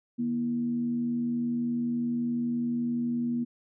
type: tone with frequency modulation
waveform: sine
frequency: 239.2 Hz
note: A#3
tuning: 45 cents sharp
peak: -26 dBFS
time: 0.18-3.45 s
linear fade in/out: 20 ms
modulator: 88.3 Hz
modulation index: 0.32
effects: none